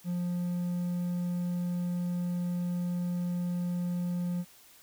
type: tone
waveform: triangle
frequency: 176.4 Hz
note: F3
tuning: 18 cents sharp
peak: -27 dBFS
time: 0.04-4.45 s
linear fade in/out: 50 ms
effects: white hiss -57 dBFS RMS until 4.82 s